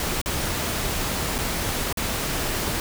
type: noise with dropouts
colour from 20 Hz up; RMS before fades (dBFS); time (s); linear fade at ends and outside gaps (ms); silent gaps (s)
pink; -26; 0-2.8; 1; 0.215-0.259 / 1.382-1.386 / 1.927-1.972
effects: none